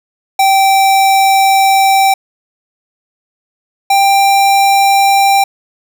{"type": "tone pair in turn", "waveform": "square", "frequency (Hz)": [778, 788.9], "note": ["G5", "G5"], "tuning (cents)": [-13, 11], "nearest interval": "unison", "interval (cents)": 24, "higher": "second", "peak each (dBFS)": -7, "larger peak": "neither", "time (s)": [[0.39, 2.14], [3.9, 5.44]], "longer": "first", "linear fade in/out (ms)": 5, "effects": []}